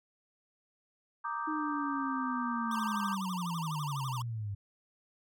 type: chord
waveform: sine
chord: Eb major seventh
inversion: second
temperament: equal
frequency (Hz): 932.3 / 1174.7 / 1244.5 / 1568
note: Bb5 / D6 / Eb6 / G6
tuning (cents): 0 / 0 / 0 / 0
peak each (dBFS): -39 / -36 / -42 / -42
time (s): 1.24-3.15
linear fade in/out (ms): 10
type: linear sweep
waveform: sine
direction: down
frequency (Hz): 311.6 to 98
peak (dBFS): -34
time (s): 1.47-4.55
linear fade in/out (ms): 10
type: tone with vibrato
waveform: square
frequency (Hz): 1046.5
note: C6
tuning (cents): 0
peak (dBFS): -38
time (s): 2.71-4.22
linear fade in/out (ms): 2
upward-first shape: sine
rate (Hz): 12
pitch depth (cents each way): 270
effects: none